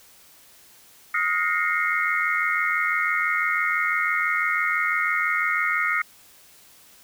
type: tone cluster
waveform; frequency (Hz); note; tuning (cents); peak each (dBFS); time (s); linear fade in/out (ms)
sine; 1260 / 1426 / 1854 / 2092 / 2178; D#6 / F6 / A#6 / C7 / C#7; +21 / +36 / -10 / -1 / -31; -27; 1.14-6.02; 5
effects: white hiss -52 dBFS RMS until 7.03 s